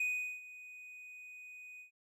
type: tone with ADSR envelope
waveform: triangle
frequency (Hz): 2489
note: D#7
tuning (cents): 0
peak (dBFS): -29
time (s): 0-1.91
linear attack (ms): 5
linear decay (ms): 400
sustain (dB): -18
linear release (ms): 110
effects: none